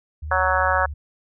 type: tone with vibrato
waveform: sine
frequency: 75 Hz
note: D2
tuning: 37 cents sharp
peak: -28 dBFS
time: 0.22-0.94 s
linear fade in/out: 10 ms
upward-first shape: triangle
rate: 2.6 Hz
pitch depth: 53 cents each way
type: harmonic tone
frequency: 185.8 Hz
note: F#3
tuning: 7 cents sharp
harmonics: 3 / 4 / 5 / 6 / 7 / 8 / 9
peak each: -25 / -25 / -25 / -25 / -25 / -25 / -25 dBFS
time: 0.31-0.86 s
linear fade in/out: 5 ms
effects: none